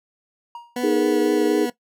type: tone with exponential decay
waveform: triangle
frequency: 945 Hz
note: A#5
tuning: 23 cents sharp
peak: -28 dBFS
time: 0.55-0.82 s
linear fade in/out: 2 ms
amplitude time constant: 58 ms
type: tone with vibrato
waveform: 20% pulse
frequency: 245.3 Hz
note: B3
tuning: 12 cents flat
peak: -19 dBFS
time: 0.76-1.7 s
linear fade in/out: 5 ms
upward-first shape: triangle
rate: 4 Hz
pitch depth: 19 cents each way
type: chord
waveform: sine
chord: D# suspended fourth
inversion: none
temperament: equal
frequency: 311.1 / 415.3 / 466.2 Hz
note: D#4 / G#4 / A#4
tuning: 0 / 0 / 0 cents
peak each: -20 / -20 / -24 dBFS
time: 0.83-1.66 s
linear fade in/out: 10 ms
effects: noise-tail reverb RT60 0.1 s tail -17 dB re dry